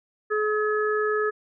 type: harmonic tone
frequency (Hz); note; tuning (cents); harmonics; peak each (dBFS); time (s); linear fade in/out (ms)
425.5; G#4; +42; 1 / 3 / 4; -23 / -28 / -29; 0.3-1.31; 20
effects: none